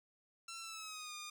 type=tone with pitch glide; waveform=10% pulse; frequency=1349 to 1215.8 Hz; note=E6 to D#6; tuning=+40 to -40 cents; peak=-37 dBFS; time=0.48-1.3 s; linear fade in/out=5 ms; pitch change=-180 cents; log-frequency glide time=0.6-1.14 s; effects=none